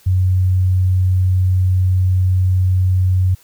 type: tone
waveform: sine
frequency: 92.5 Hz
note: F#2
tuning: in tune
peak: -11 dBFS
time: 0.06-3.35 s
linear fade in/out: 10 ms
effects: white hiss -50 dBFS RMS until 3.43 s